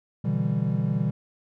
triangle chord, E minor seventh, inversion second, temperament equal, 123.47 / 146.83 / 164.81 / 196 Hz, B2 / D3 / E3 / G3, 0 / 0 / 0 / 0 cents, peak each -26 dBFS, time 0.24-1.11 s, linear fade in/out 10 ms, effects none

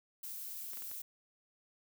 violet noise, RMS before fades -44 dBFS, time 0.23-1.02 s, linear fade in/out 5 ms
clicks, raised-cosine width 0.3 ms, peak -36 dBFS, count 4, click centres 0.735 / 0.773 / 0.822 / 0.914 s
effects none

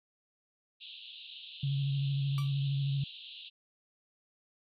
white band-pass noise, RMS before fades -48 dBFS, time 0.8-3.5 s, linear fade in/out 20 ms, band 2700 to 4000 Hz, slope 96 dB/octave
sine tone with vibrato, 138.59 Hz, C#3, in tune, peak -28 dBFS, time 1.63-3.04 s, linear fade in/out 5 ms, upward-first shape square, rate 13 Hz, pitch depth 23 cents each way
35% pulse tone with exponential decay, 1162 Hz, D6, 19 cents flat, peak -36 dBFS, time 2.38-2.54 s, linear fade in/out 1 ms, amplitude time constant 33 ms
effects MP3 64 kbps

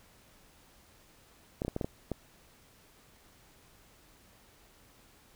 clicks, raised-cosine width 2 ms, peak -19 dBFS, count 7, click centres 1.619 / 1.649 / 1.681 / 1.764 / 1.812 / 1.845 / 2.117 s, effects pink hiss -61 dBFS RMS until 5.35 s

